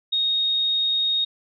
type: tone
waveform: sine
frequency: 3729 Hz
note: A#7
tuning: in tune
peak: -19 dBFS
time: 0.12-1.25 s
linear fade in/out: 10 ms
effects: none